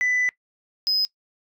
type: tone pair in turn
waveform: sine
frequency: 1993 / 5050 Hz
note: B6 / D#8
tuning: +15 / +25 cents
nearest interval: octave + major third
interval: 1610 cents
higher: second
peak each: -17 dBFS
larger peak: neither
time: 0.01-0.29 / 0.87-1.05 s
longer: first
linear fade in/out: 0 ms
effects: noise-tail reverb RT60 0.1 s tail -22 dB re dry + tanh soft clip ceiling -17 dBFS